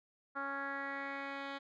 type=tone with low-pass filter sweep; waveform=10% pulse; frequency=277 Hz; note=C#4; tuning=1 cent flat; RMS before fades=-41 dBFS; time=0.35-1.59 s; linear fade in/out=20 ms; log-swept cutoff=1400 to 3000 Hz; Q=3.9; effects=none